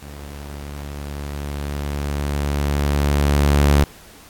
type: tone with level ramp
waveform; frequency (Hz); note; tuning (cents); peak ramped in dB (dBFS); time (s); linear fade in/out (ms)
sawtooth; 71.9; D2; -36; -30 to -7; 0.02-3.84; 5
effects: pink hiss -45 dBFS RMS until 4.29 s + AAC 64 kbps